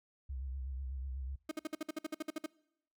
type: tone with vibrato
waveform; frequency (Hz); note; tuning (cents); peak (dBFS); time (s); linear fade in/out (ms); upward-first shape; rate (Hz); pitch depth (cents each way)
sine; 66; C2; +16; -38; 0.29-1.36; 10; sine; 8.1; 81
type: tone bursts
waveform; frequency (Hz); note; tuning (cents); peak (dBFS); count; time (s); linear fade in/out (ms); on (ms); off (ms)
35% pulse; 311.1; D#4; 0; -34; 13; 1.49-2.462; 5; 24; 55
effects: noise-tail reverb RT60 0.8 s tail -24 dB re dry